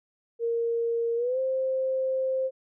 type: tone with pitch glide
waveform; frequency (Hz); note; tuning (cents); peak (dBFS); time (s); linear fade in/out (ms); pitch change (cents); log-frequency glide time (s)
sine; 464.8 to 524.7; A#4 to C5; -5 to +5; -24; 0.39-2.51; 50; +210; 1.16-1.39
effects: none